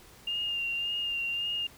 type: tone with vibrato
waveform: sine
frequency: 2804 Hz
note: F7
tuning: 6 cents sharp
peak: -29 dBFS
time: 0.27-1.67 s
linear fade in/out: 5 ms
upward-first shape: sine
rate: 1.8 Hz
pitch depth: 27 cents each way
effects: pink hiss -54 dBFS RMS until 1.77 s